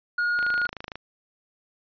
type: tone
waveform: triangle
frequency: 1436 Hz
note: F6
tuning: 48 cents sharp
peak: -20 dBFS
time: 0.18-0.67 s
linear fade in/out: 5 ms
type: click train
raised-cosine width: 0.3 ms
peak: -19 dBFS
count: 16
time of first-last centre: 0.39-0.956 s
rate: 26.5 Hz
effects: resampled to 11025 Hz